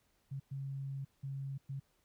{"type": "tone bursts at uneven times", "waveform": "sine", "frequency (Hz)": 136.8, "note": "C#3", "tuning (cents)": -23, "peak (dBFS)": -38, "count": 4, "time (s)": [[0.31, 0.4], [0.51, 1.05], [1.23, 1.58], [1.69, 1.8]], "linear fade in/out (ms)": 10, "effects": ["pink hiss -75 dBFS RMS until 2.04 s"]}